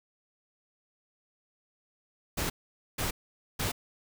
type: noise bursts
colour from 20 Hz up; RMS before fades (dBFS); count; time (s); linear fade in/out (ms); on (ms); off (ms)
pink; -31; 3; 2.37-3.72; 10; 130; 480
effects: none